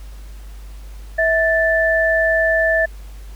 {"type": "tone pair together", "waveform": "sine", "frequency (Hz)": [649.4, 1760], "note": ["E5", "A6"], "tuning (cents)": [-26, 0], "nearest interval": "octave + perfect fourth", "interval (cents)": 1726, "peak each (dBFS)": -16, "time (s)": [1.18, 2.86], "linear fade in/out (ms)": 10, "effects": ["added 50 Hz sine -32 dBFS peak until 3.35 s", "pink hiss -48 dBFS RMS until 3.35 s"]}